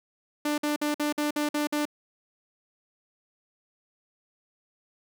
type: tone bursts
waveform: sawtooth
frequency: 296.4 Hz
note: D4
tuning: 16 cents sharp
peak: -21 dBFS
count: 8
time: 0.45-1.854 s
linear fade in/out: 5 ms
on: 130 ms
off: 52 ms
effects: none